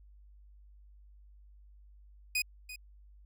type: tone with echo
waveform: sawtooth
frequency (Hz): 2489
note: D#7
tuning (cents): 0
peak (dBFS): -25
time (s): 2.35-2.42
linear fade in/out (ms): 5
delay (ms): 340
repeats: 1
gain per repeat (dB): -14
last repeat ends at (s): 2.76
effects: added 50 Hz sine -54 dBFS peak until 3.25 s